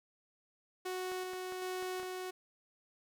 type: tone with tremolo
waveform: sawtooth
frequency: 369.1 Hz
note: F#4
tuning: 4 cents flat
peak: -33 dBFS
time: 0.85-2.31 s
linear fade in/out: 10 ms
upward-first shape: square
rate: 1.3 Hz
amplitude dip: 25%
type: clicks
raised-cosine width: 0.5 ms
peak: -34 dBFS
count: 6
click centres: 1.118 / 1.334 / 1.523 / 1.826 / 1.998 / 2.031 s
effects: none